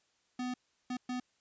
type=tone bursts at uneven times; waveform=square; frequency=250 Hz; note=B3; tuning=21 cents sharp; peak=-35 dBFS; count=3; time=0.39-0.54 / 0.9-0.97 / 1.09-1.2 s; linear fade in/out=5 ms; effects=white hiss -74 dBFS RMS until 1.4 s + resampled to 16000 Hz